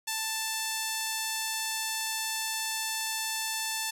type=tone; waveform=5% pulse; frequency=883 Hz; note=A5; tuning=6 cents sharp; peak=-18 dBFS; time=0.07-3.91 s; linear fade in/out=10 ms; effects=none